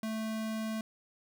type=tone; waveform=square; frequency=220 Hz; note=A3; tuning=in tune; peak=-34 dBFS; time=0.03-0.81 s; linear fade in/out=2 ms; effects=none